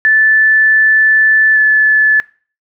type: tone pair in turn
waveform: sine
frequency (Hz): 1751 / 1732.9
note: A6 / A6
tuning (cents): -9 / -27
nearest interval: unison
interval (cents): 18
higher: first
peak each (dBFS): -6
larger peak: neither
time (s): 0.05-1.56 / 1.56-2.2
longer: first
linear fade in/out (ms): 0
effects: noise-tail reverb RT60 0.4 s tail -21 dB re dry